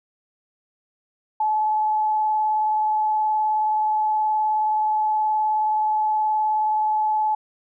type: tone with vibrato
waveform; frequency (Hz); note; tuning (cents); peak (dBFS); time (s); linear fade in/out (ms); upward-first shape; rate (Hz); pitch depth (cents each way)
sine; 859; A5; -42; -18; 1.4-7.35; 5; triangle; 19; 14
effects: none